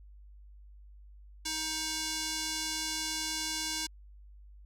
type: tone with band-pass filter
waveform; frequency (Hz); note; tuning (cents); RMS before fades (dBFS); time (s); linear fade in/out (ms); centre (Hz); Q
square; 315.3; D#4; +23; -35; 1.45-3.87; 10; 5900; 1.3
effects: added 50 Hz sine -50 dBFS peak until 4.65 s